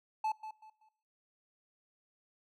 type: tone with echo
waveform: triangle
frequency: 869 Hz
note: A5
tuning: 22 cents flat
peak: -28 dBFS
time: 0.24-0.32 s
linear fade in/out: 5 ms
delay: 190 ms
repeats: 3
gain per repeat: -11 dB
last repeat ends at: 0.89 s
effects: noise-tail reverb RT60 1.0 s tail -24 dB re dry